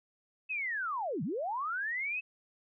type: linear two-way sweep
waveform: sine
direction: down then up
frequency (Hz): 2621 to 136.4 to 2621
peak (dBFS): -32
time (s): 0.49-2.21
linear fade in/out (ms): 20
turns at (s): 1.23
effects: none